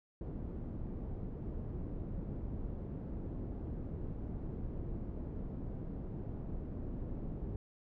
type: low-pass noise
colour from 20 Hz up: pink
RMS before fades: -41 dBFS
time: 0.21-7.56 s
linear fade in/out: 2 ms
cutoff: 320 Hz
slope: 12 dB/octave
effects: none